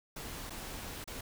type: noise with dropouts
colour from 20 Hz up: pink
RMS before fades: -43 dBFS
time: 0.16-1.21 s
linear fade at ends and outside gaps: 5 ms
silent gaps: 0.497-0.504 / 1.042-1.075 s
effects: none